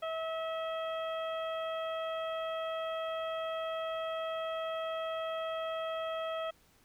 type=harmonic tone; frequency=647 Hz; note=E5; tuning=32 cents flat; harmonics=1 / 2 / 3 / 4 / 5; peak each=-35 / -40 / -49 / -50 / -47 dBFS; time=0.02-6.51 s; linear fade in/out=10 ms; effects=pink hiss -66 dBFS RMS until 6.84 s